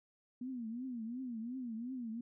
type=tone with vibrato; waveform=sine; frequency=240.6 Hz; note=B3; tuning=45 cents flat; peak=-39 dBFS; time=0.41-2.21 s; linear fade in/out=5 ms; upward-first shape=triangle; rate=2.8 Hz; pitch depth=180 cents each way; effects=none